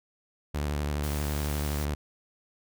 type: tone with vibrato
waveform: sawtooth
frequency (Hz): 73.42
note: D2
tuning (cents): 0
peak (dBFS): -24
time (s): 0.54-1.95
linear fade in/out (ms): 10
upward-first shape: sine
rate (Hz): 12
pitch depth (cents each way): 50
type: high-pass noise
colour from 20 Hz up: white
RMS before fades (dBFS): -41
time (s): 1.03-1.85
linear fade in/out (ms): 5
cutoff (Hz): 300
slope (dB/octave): 48
effects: none